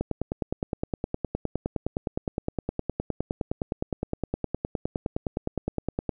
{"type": "click train", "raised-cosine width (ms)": 2, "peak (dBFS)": -13, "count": 60, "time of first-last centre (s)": [0.01, 6.092], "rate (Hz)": 9.7, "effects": []}